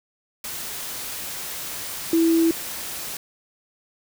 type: tone in noise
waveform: sine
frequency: 329.6 Hz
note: E4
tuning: in tune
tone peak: -15 dBFS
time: 2.13-2.51 s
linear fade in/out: 2 ms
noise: white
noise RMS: -32 dBFS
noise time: 0.44-3.17 s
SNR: +14 dB
effects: none